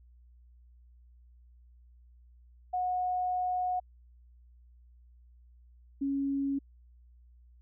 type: tone pair in turn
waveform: sine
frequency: 729 / 276.7 Hz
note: F#5 / C#4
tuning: -26 / -3 cents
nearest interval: octave + perfect fourth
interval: 1677 cents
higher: first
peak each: -28 dBFS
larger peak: neither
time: 2.73-3.8 / 6.01-6.59 s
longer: first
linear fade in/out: 10 ms
effects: added 60 Hz sine -55 dBFS peak until 7.61 s